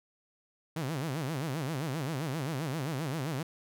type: tone with vibrato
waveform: sawtooth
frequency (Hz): 145.9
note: D3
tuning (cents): -11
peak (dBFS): -28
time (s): 0.76-3.43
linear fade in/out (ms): 5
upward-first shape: sine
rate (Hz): 7.6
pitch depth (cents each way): 240
effects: none